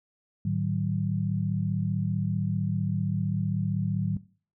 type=tone cluster; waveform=sine; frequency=108.1 / 153 / 188.5 Hz; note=A2 / D#3 / F#3; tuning=-30 / -29 / +32 cents; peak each=-29 dBFS; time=0.45-4.17 s; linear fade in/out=5 ms; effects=noise-tail reverb RT60 0.4 s tail -18 dB re dry